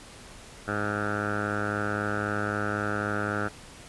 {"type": "tone with low-pass filter", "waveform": "10% pulse", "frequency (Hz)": 103.83, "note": "G#2", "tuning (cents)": 0, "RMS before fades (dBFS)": -29, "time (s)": [0.67, 3.49], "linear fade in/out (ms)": 20, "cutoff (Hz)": 1400, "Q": 5.5, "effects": ["pink hiss -47 dBFS RMS until 3.88 s", "resampled to 24000 Hz"]}